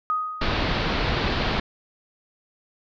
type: tone with exponential decay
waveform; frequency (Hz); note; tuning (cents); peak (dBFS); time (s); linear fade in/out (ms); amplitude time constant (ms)
sine; 1249; D#6; +6; -19; 0.1-0.93; 0; 180
type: low-pass noise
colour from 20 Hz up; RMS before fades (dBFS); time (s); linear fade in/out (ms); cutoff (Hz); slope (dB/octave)
pink; -24; 0.41-1.6; 5; 4600; 48
effects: none